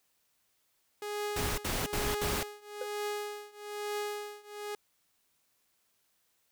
sawtooth tone with tremolo, 415.3 Hz, G#4, in tune, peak -28 dBFS, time 1.02-4.75 s, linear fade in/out 2 ms, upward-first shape triangle, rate 1.1 Hz, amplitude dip 95%
pink noise bursts, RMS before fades -33 dBFS, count 4, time 1.36-2.432 s, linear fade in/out 5 ms, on 220 ms, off 64 ms
triangle tone with exponential decay, 499.1 Hz, B4, 18 cents sharp, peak -29 dBFS, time 2.81-2.89 s, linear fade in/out 5 ms, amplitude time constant 16 ms
effects white hiss -74 dBFS RMS until 6.51 s

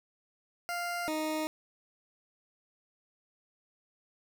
20% pulse tone pair in turn, 698 / 310.9 Hz, F5 / D#4, -1 / -1 cents, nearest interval octave + major second, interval 1400 cents, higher first, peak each -28 / -26 dBFS, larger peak second, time 0.69-1.08 / 1.08-1.47 s, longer neither, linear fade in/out 0 ms, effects none

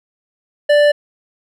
sine tone with hard clipping, 587.3 Hz, D5, in tune, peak -10 dBFS, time 0.69-0.92 s, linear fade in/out 10 ms, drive 11 dB, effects none

